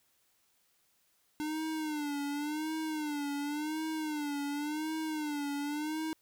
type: tone with vibrato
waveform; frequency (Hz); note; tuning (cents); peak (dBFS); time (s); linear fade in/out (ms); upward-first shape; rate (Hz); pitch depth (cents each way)
square; 300.4; D4; +39; -34; 1.4-6.13; 0; sine; 0.91; 92
effects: white hiss -72 dBFS RMS until 6.21 s